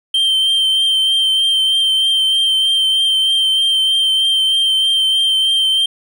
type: tone with vibrato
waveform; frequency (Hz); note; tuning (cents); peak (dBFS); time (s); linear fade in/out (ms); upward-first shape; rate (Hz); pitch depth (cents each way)
triangle; 3136; G7; 0; -10; 0.14-5.86; 5; triangle; 3.2; 20
effects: none